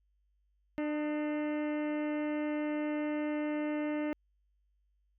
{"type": "harmonic tone with a mistuned harmonic", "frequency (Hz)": 299.6, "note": "D4", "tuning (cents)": 35, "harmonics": [1, 2, 3, 4, 5, 6, 7, 8, 9, 10], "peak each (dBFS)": [-32, -38, -47, -51, -52, -50, -48, -59, -54, -61], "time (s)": [0.78, 4.13], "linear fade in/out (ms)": 0, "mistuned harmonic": 4, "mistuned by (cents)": 59, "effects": ["added 50 Hz sine -70 dBFS peak until 5.18 s"]}